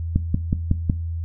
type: click train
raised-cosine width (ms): 5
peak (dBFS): -6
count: 5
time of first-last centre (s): 0.16-0.898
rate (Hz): 5.42
effects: noise-tail reverb RT60 0.3 s tail -17 dB re dry + added 83 Hz sine -24 dBFS peak until 1.24 s

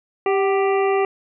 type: harmonic tone with a mistuned harmonic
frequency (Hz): 393.5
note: G4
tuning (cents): +7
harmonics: 1 / 2 / 3 / 5 / 6 / 7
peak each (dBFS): -17 / -23 / -27 / -31 / -33 / -34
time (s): 0.26-1.05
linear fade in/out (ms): 2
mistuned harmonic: 2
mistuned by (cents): -51
effects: none

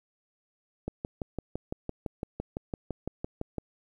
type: click train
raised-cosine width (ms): 2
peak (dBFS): -19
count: 17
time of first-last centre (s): 0.88-3.583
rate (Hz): 5.92
effects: 10-bit

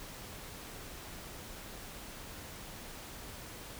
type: silence
effects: pink hiss -47 dBFS RMS until 3.79 s

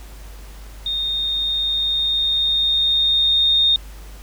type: tone with level ramp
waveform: sine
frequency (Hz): 3678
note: A#7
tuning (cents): -24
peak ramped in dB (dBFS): -20 to -12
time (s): 0.86-3.76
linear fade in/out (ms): 2
effects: added 50 Hz sine -35 dBFS peak until 4.22 s + pink hiss -45 dBFS RMS until 4.22 s

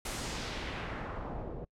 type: noise with low-pass filter sweep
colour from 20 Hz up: pink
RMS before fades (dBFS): -39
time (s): 0.05-1.65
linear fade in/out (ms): 5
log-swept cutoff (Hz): 11000 to 450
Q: 1.2
effects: noise-tail reverb RT60 0.1 s tail -26 dB re dry

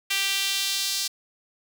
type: tone with high-pass filter sweep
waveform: sawtooth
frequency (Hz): 392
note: G4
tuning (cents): 0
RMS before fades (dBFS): -26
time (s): 0.1-1.08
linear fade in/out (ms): 10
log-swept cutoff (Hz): 2600 to 4600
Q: 1.8
effects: none

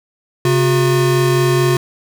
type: tone pair together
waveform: square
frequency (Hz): 134.7 / 359.6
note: C#3 / F#4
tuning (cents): -49 / -49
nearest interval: octave + perfect fourth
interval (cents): 1700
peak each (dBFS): -15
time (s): 0.45-1.77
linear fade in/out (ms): 2
effects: none

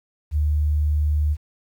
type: tone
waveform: sine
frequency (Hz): 75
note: D2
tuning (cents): +37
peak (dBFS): -17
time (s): 0.31-1.37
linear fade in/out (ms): 50
effects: 9-bit

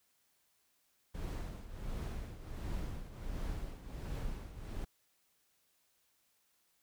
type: noise with tremolo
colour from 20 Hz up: brown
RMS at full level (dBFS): -38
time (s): 1.14-4.85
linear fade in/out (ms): 10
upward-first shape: triangle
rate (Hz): 1.4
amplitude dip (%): 75
effects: white hiss -75 dBFS RMS until 6.82 s

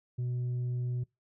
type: tone with tanh clipping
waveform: sine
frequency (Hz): 123.47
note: B2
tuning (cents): 0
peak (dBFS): -31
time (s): 0.18-1.04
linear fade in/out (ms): 10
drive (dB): 3
effects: noise-tail reverb RT60 0.2 s tail -24 dB re dry

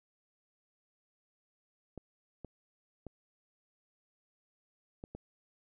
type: clicks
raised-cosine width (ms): 2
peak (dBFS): -30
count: 5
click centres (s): 1.977 / 2.447 / 3.067 / 5.039 / 5.15
effects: none

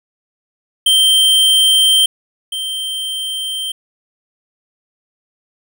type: tone pair in turn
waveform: square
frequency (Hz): 3136 / 3136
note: G7 / G7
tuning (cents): 0 / 0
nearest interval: unison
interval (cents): 0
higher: neither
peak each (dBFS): -9 / -20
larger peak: first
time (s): 0.86-2.06 / 2.52-3.72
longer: neither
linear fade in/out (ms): 5
effects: none

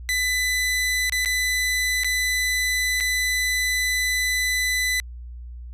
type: tone with dropouts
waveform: sawtooth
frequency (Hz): 2000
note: B6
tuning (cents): +21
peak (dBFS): -17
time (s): 0.09-5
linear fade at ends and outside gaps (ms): 0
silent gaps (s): 1.096-1.123 / 1.249-1.258 / 2.035-2.045 / 3.002-3.007
effects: added 60 Hz sine -34 dBFS peak until 5.73 s + resampled to 32000 Hz

